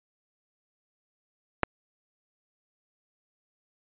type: clicks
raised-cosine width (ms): 0.5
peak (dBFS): -6 / -25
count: 2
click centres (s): 1.633 / 1.636
effects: resampled to 8000 Hz